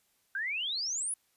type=exponential sweep; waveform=sine; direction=up; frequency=1527 to 10560 Hz; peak=-31 dBFS; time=0.35-1.14 s; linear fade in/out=2 ms; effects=white hiss -72 dBFS RMS until 1.36 s + resampled to 32000 Hz